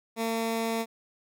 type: tone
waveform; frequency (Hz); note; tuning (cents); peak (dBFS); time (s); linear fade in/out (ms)
15% pulse; 226.8; A#3; -47; -21; 0.16-0.86; 50
effects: none

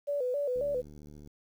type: tone with vibrato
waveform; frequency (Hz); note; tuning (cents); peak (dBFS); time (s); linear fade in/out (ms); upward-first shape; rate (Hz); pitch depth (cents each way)
sine; 536; C5; +42; -28; 0.07-0.82; 20; square; 3.7; 120
type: click train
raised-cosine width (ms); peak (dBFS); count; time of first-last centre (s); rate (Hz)
3; -38; 54; 0.56-1.274; 74.2
effects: 10-bit

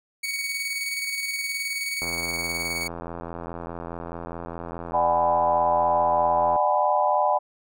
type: tone with tremolo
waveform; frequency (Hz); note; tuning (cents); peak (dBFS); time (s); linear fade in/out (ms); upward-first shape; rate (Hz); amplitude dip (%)
sawtooth; 2239; C#7; +17; -22; 0.23-2.88; 10; square; 19; 35
type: click train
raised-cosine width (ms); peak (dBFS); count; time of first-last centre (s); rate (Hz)
1; -20; 386; 2.02-6.56; 84.8
type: chord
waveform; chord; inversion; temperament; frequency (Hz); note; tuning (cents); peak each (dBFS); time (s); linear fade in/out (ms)
sine; G# half-diminished seventh; second; just; 598 / 747.5 / 830.6 / 996.7; D5 / F#5 / G#5 / B5; +31 / +17 / 0 / +16; -24; 4.93-7.39; 20
effects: none

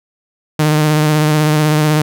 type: tone with vibrato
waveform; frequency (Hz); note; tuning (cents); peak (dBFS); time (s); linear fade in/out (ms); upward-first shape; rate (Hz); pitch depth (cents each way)
sawtooth; 152.6; D#3; -33; -6; 0.59-2.02; 5; sine; 16; 27
effects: none

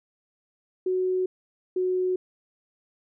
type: tone pair in turn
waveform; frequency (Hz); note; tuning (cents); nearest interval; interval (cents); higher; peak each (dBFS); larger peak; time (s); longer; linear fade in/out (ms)
sine; 370 / 367.9; F#4 / F#4; 0 / -10; unison; 10; first; -22; neither; 0.86-1.26 / 1.76-2.16; neither; 5
effects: none

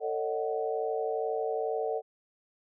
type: chord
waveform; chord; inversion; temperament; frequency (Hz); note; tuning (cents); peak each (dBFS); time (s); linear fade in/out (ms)
sine; D# half-diminished seventh; second; just; 448 / 560 / 622.3 / 746.7; A4 / C#5 / D#5 / F#5; +31 / +18 / 0 / +16; -31 / -37 / -36 / -35; 0-2.02; 50
effects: none

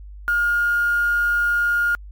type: tone with quantisation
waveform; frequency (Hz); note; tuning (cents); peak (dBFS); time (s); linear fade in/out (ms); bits
sine; 1421; F6; +30; -16; 0.28-1.95; 0; 6
effects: added 50 Hz sine -35 dBFS peak until 2.11 s + MP3 96 kbps

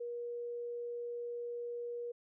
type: tone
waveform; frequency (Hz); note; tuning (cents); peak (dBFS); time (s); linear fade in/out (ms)
sine; 477.5; A#4; +42; -38; 0-2.12; 10
effects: none

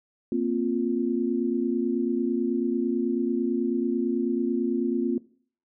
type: chord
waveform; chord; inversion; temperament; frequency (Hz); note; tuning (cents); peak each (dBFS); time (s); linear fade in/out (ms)
sine; Bb suspended second; none; just; 233.1 / 262.2 / 349.6; Bb3 / C4 / F4; 0 / +4 / +2; -27; 0.32-5.18; 2
effects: noise-tail reverb RT60 0.5 s tail -20 dB re dry

